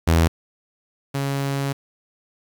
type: tone pair in turn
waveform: sawtooth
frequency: 82.41 / 138.6 Hz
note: E2 / C#3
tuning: 0 / 0 cents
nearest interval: major sixth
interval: 900 cents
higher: second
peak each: -10 / -18 dBFS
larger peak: first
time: 0.07-0.28 / 1.14-1.73 s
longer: second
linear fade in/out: 10 ms
effects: 8-bit